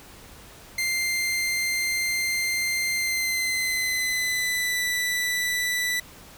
sawtooth tone with pitch glide, 2093 to 1976.7 Hz, C7 to B6, 0 to +1 cents, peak -20 dBFS, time 0.78-6 s, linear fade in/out 5 ms, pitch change -99 cents, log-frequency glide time 2.95-4.84 s, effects pink hiss -47 dBFS RMS until 6.37 s

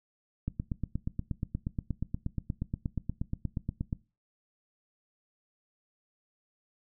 click train, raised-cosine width 5 ms, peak -19 dBFS, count 30, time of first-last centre 0.48-3.928 s, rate 8.41 Hz, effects noise-tail reverb RT60 0.3 s tail -20 dB re dry

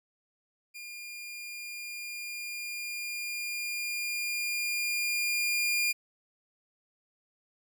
sawtooth tone with level ramp, 2412 Hz, D7, 46 cents sharp, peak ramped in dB -38 to -22 dBFS, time 0.74-5.93 s, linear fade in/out 20 ms, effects none

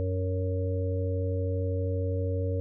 harmonic tone with a mistuned harmonic, 92.5 Hz, F#2, in tune, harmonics 1 / 3 / 5 / 6, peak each -27 / -38 / -34 / -37 dBFS, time 0-2.6 s, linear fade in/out 0 ms, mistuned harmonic 3, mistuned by +21 cents, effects none

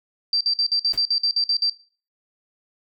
sine tone bursts, 4693 Hz, D8, 2 cents flat, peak -17 dBFS, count 11, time 0.33-1.698 s, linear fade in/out 2 ms, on 78 ms, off 51 ms
pink noise with exponential decay, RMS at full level -33 dBFS, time 0.93-1.05 s, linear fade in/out 5 ms, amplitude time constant 24 ms
effects noise-tail reverb RT60 0.4 s tail -20 dB re dry

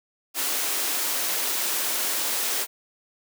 white high-pass noise, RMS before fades -26 dBFS, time 0.34-2.67 s, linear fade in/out 50 ms, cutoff 260 Hz, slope 24 dB/octave, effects none

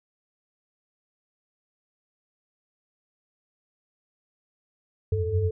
sine tone cluster, 85.2 / 93.7 / 97.3 / 438.4 Hz, F2 / F#2 / G2 / A4, -42 / +22 / -12 / -6 cents, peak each -30 / -28 / -27 / -28 dBFS, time 5.12-5.51 s, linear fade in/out 5 ms, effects none

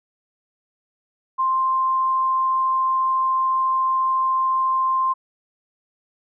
sine tone, 1049 Hz, C6, 4 cents sharp, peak -17 dBFS, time 1.38-5.14 s, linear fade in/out 20 ms, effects none

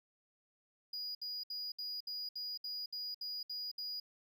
triangle tone bursts, 4900 Hz, D#8, 27 cents flat, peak -38 dBFS, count 11, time 0.93-4 s, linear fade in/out 5 ms, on 220 ms, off 65 ms, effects none

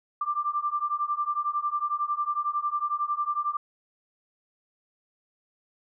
sine beating tone pair, 1177 / 1188 Hz, D6 / D6, +3 / +20 cents, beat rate 11 Hz, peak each -29 / -28 dBFS, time 0.21-3.57 s, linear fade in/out 5 ms, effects none

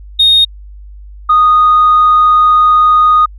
sine tone pair in turn, 3710 / 1238.1 Hz, A#7 / D#6, -9 / -9 cents, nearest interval octave + perfect fifth, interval 1900 cents, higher first, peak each -3 dBFS, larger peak neither, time 0.19-0.45 / 1.29-3.26 s, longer second, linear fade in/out 10 ms, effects tanh soft clip ceiling -1 dBFS + added 50 Hz sine -29 dBFS peak until 3.38 s

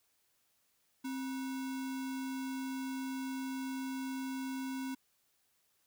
sine tone with sample-and-hold, 263.8 Hz, C4, 14 cents sharp, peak -36 dBFS, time 1.04-4.95 s, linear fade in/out 10 ms, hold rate 1225 Hz, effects white hiss -75 dBFS RMS until 5.86 s

